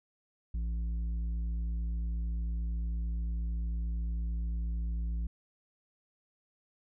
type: tone with tanh clipping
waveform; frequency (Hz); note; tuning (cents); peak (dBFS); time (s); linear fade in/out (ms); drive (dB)
triangle; 56.8; A#1; -44; -32; 0.54-5.27; 5; 11
effects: none